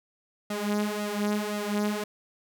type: tone with flanger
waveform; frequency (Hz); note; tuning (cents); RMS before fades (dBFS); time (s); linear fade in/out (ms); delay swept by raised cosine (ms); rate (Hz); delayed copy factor
sawtooth; 208; G#3; +3; -29; 0.5-2.04; 5; 1.5 to 5; 1.9; +0.75
effects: none